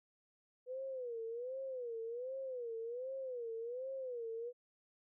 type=tone with vibrato; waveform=sine; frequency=492 Hz; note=B4; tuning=7 cents flat; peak=-40 dBFS; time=0.66-4.53 s; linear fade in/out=50 ms; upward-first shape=sine; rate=1.3 Hz; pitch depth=150 cents each way; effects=none